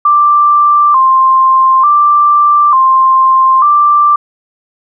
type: tone with vibrato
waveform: sine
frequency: 1113 Hz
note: C#6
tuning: 7 cents sharp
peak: -4 dBFS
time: 0.05-4.16 s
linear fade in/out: 5 ms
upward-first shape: square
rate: 0.56 Hz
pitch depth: 98 cents each way
effects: none